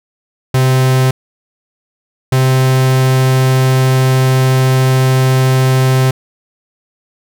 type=tone pair in turn; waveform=45% pulse; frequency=130 / 130.53 Hz; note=C3 / C3; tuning=-11 / -4 cents; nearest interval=unison; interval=7 cents; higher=second; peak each=-8 dBFS; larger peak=neither; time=0.54-1.11 / 2.32-6.11 s; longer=second; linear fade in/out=5 ms; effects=none